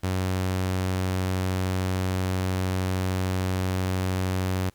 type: tone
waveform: sawtooth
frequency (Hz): 93.1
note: F#2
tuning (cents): +11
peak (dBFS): -20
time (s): 0.03-4.7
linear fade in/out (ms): 10
effects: pink hiss -62 dBFS RMS until 4.74 s